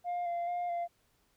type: tone with vibrato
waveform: sine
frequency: 698.5 Hz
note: F5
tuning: in tune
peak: -29 dBFS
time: 0.04-0.88 s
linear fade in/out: 50 ms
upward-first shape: square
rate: 2.3 Hz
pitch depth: 18 cents each way
effects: tanh soft clip ceiling -31 dBFS + pink hiss -72 dBFS RMS until 1.36 s